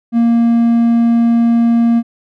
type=tone; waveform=triangle; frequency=233.1 Hz; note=A#3; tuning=in tune; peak=-6 dBFS; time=0.12-2.03 s; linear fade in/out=50 ms; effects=none